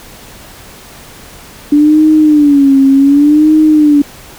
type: tone with vibrato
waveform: sine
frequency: 290 Hz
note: D4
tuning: 22 cents flat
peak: -3 dBFS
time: 1.72-4.02 s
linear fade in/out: 5 ms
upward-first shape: sine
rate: 0.67 Hz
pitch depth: 120 cents each way
effects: pink hiss -34 dBFS RMS until 4.38 s